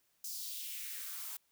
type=noise with high-pass filter sweep; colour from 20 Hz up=blue; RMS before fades=-43 dBFS; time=0.24-1.37 s; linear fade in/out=5 ms; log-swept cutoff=5800 to 840 Hz; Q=2.5; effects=white hiss -75 dBFS RMS until 1.51 s